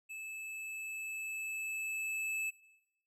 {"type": "tone with level ramp", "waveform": "square", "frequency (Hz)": 2615, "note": "E7", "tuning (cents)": -15, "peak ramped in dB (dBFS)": [-43, -34], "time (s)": [0.09, 2.51], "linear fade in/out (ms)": 20, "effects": ["noise-tail reverb RT60 0.9 s tail -19 dB re dry", "low-pass 12000 Hz 12 dB/octave"]}